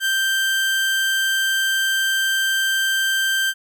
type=tone; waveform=30% pulse; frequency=1568 Hz; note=G6; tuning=in tune; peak=-15 dBFS; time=0-3.54 s; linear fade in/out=50 ms; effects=none